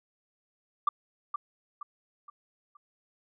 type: tone with echo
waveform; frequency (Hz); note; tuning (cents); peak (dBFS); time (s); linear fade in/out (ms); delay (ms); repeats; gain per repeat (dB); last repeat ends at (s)
sine; 1174.7; D6; 0; -20; 0.87-0.89; 5; 470; 4; -8; 2.77
effects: tanh soft clip ceiling -17 dBFS